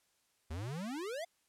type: exponential sweep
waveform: square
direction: up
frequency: 73.42 to 713 Hz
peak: -39 dBFS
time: 0.5-1.25 s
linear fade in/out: 10 ms
effects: white hiss -75 dBFS RMS until 1.48 s + low-pass 11000 Hz 12 dB/octave